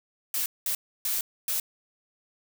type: noise bursts at uneven times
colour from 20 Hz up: blue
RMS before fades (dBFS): -28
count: 4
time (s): 0.34-0.46 / 0.66-0.75 / 1.05-1.21 / 1.48-1.6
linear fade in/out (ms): 2
effects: none